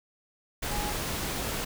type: tone in noise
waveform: sine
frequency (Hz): 830.6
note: G#5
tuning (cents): 0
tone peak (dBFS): -35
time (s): 0.71-0.93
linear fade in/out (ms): 10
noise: pink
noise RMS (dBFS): -32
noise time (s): 0.62-1.65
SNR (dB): -6
effects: none

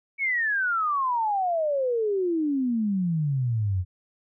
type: exponential sweep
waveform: sine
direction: down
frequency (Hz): 2259 to 87.31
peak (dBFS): -22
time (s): 0.18-3.85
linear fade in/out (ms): 50
effects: none

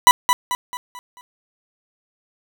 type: tone with echo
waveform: 40% pulse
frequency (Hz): 987.8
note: B5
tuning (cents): 0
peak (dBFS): -5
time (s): 0.07-0.11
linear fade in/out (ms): 0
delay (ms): 220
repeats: 5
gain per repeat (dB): -7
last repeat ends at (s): 1.21
effects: none

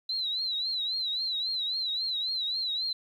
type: tone with vibrato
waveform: sine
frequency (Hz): 4000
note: B7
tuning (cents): +21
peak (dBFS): -28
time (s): 0.09-2.93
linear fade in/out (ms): 5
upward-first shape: triangle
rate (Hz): 3.7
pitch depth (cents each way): 120
effects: 10-bit

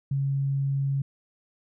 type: tone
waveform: sine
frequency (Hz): 137.9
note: C#3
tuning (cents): -9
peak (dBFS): -23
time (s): 0.11-1.02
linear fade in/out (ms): 5
effects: none

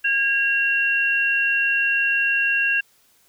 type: tone pair together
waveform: sine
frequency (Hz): 1631 / 2743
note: G#6 / F7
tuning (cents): -32 / -32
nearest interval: major sixth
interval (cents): 900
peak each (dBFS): -20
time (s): 0.04-2.81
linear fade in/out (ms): 10
effects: white hiss -59 dBFS RMS until 3.28 s

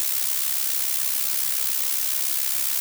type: noise with amplitude modulation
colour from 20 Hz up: blue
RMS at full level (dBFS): -21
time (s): 0-2.8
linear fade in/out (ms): 0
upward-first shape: sine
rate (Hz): 67.1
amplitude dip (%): 65
effects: none

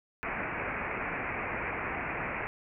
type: low-pass noise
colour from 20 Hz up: white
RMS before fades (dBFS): -35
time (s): 0.23-2.47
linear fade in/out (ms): 0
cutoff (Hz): 2500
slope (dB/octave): 96
effects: none

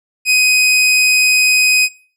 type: tone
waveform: sawtooth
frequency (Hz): 2508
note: D#7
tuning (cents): +13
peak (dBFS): -6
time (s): 0.25-1.89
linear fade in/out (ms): 50
effects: noise-tail reverb RT60 0.4 s tail -19 dB re dry + low-pass 12000 Hz 12 dB/octave

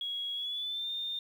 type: tone with pitch glide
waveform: sine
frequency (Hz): 3322 to 3623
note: G#7 to A7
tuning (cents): 0 to +50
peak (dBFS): -33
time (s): 0.01-1.19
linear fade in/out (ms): 2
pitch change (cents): +150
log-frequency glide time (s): 0.34-0.9
effects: 10-bit

